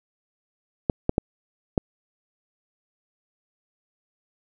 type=clicks; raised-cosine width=2 ms; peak=-6 dBFS; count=4; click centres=0.898 / 1.094 / 1.181 / 1.778 s; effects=none